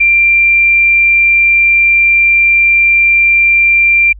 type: tone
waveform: sine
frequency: 2370 Hz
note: D7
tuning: 15 cents sharp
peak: -5 dBFS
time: 0-4.13 s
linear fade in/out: 10 ms
effects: added 50 Hz sine -29 dBFS peak until 4.19 s